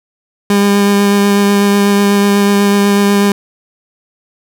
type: tone with vibrato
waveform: 30% pulse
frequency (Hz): 201.7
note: G3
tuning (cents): +50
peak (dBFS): -5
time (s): 0.5-3.32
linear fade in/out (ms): 2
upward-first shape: sine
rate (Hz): 8.1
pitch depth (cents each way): 11
effects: none